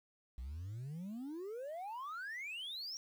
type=exponential sweep; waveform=sine; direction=up; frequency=58.27 to 5720 Hz; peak=-39 dBFS; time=0.38-2.97 s; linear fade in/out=0 ms; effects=tanh soft clip ceiling -41 dBFS + 11-bit